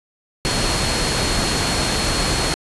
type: tone in noise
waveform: sine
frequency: 4300 Hz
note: C8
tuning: 47 cents sharp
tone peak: -26 dBFS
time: 0.45-2.54 s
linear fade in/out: 0 ms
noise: pink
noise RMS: -20 dBFS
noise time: 0.45-2.54 s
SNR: -9 dB
effects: resampled to 24000 Hz